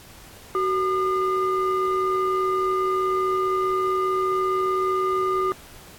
triangle ring-modulated tone, 418.2 Hz, G#4, 12 cents sharp, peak -15 dBFS, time 0.55-5.52 s, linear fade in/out 0 ms, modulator 794 Hz, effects pink hiss -46 dBFS RMS until 5.98 s + AAC 64 kbps

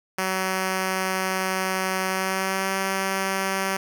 5% pulse tone with pitch glide, 188.4 to 192.58 Hz, F#3 to G3, +32 to -30 cents, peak -12 dBFS, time 0.18-3.77 s, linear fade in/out 5 ms, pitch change +38 cents, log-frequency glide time 2.07-2.72 s, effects none

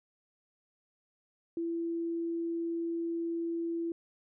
sine tone, 335.2 Hz, E4, 29 cents sharp, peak -31 dBFS, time 1.57-3.92 s, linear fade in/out 2 ms, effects none

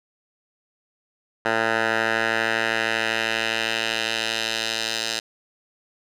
10% pulse tone with band-pass filter sweep, 112.6 Hz, A2, 40 cents sharp, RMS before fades -24 dBFS, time 1.45-5.2 s, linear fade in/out 10 ms, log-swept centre 1300 to 4500 Hz, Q 1.4, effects none

